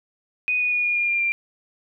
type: tone with pitch steps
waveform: sine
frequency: 2487 / 2468 / 2450 / 2432 / 2413 / 2395 / 2377 Hz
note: D#7 / D#7 / D#7 / D#7 / D7 / D7 / D7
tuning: -1 / -15 / -27 / -40 / +46 / +33 / +20 cents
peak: -19 dBFS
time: 0.48-1.32 s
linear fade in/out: 0 ms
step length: 120 ms
effects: none